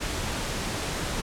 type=noise; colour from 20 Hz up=pink; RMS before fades=-30 dBFS; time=0-1.22 s; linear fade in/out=20 ms; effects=low-pass 9000 Hz 12 dB/octave

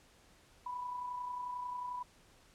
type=tone with amplitude modulation; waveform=sine; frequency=988 Hz; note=B5; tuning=in tune; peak=-36 dBFS; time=0.66-2.03 s; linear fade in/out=5 ms; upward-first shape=sine; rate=31.2 Hz; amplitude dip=45%; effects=pink hiss -64 dBFS RMS until 2.54 s + low-pass 10000 Hz 12 dB/octave

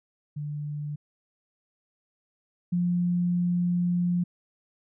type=tone pair in turn; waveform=sine; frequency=147.7 / 176.07 Hz; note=D3 / F3; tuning=+10 / +14 cents; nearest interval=minor third; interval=304 cents; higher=second; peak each=-30 / -22 dBFS; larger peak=second; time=0.36-0.96 / 2.72-4.24 s; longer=second; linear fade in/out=10 ms; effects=none

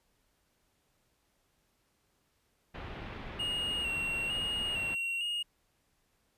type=low-pass noise; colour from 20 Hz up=pink; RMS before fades=-43 dBFS; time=2.74-4.95 s; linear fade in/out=10 ms; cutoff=3100 Hz; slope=24 dB/octave
type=tone with vibrato; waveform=triangle; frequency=2800 Hz; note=F7; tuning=4 cents sharp; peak=-30 dBFS; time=3.39-5.43 s; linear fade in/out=10 ms; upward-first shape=square; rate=1.1 Hz; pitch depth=36 cents each way
effects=pink hiss -74 dBFS RMS until 6.37 s + resampled to 32000 Hz

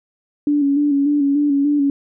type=tone with vibrato; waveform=sine; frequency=286 Hz; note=D4; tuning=46 cents flat; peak=-13 dBFS; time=0.47-1.9 s; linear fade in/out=2 ms; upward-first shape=square; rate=3.4 Hz; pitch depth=37 cents each way; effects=none

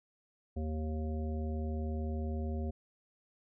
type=harmonic tone; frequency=77.78 Hz; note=D#2; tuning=in tune; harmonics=1 / 3 / 5 / 7 / 9; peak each=-34 / -40 / -45 / -48 / -50 dBFS; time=0.56-2.71 s; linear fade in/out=10 ms; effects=none

